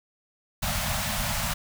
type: band-stop noise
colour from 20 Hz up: pink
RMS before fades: -28 dBFS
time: 0.62-1.54 s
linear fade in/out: 10 ms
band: 230 to 570 Hz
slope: 96 dB/octave
effects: none

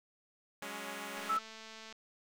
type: chord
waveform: 5% pulse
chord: F# suspended second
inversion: none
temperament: equal with one note detuned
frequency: 185 / 207.7 / 279.3 Hz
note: F#3 / G#3 / C#4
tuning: 0 / 0 / +13 cents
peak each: -38 / -33 / -33 dBFS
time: 0.62-1.37 s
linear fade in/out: 2 ms
type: click train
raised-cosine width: 0.2 ms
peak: -33 dBFS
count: 168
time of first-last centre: 1.17-1.926 s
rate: 221 Hz
type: tone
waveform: sine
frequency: 1315 Hz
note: E6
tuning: 5 cents flat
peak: -29 dBFS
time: 1.29-1.39 s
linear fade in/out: 10 ms
effects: none

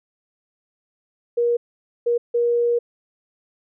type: tone bursts at uneven times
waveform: sine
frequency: 475.2 Hz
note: A#4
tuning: 33 cents sharp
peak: -16 dBFS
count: 3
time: 1.37-1.57 / 2.06-2.18 / 2.34-2.79 s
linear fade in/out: 10 ms
effects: none

